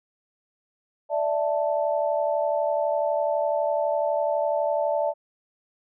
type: chord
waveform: sine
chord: D suspended second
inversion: none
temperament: equal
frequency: 587.3 / 659.3 / 880 Hz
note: D5 / E5 / A5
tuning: 0 / 0 / 0 cents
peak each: -24 / -26 / -29 dBFS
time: 1.09-5.14 s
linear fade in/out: 50 ms
effects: none